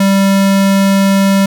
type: tone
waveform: square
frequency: 195.7 Hz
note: G3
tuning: 3 cents flat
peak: -8 dBFS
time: 0-1.46 s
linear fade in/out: 5 ms
effects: none